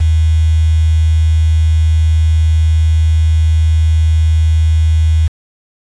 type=tone with quantisation; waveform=sine; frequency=79.7 Hz; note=D#2; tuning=42 cents sharp; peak=-7 dBFS; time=0-5.28 s; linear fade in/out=10 ms; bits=5; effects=resampled to 22050 Hz